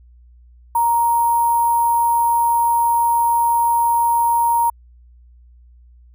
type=tone with sample-and-hold; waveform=sine; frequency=937 Hz; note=A#5; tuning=9 cents sharp; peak=-13 dBFS; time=0.75-4.7 s; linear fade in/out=5 ms; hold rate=11025 Hz; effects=added 60 Hz sine -44 dBFS peak until 6.14 s